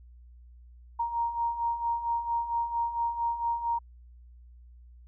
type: beating tone pair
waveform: sine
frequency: 932.3 / 936.7 Hz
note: A#5 / A#5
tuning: 0 / +8 cents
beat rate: 4.4 Hz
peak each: -34 / -28 dBFS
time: 0.99-3.79 s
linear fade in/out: 10 ms
effects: added 60 Hz sine -49 dBFS peak until 5.07 s